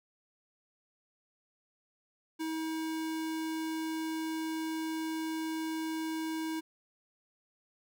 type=tone; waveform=square; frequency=319.5 Hz; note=D#4; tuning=46 cents sharp; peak=-34 dBFS; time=2.39-6.61 s; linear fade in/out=20 ms; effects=none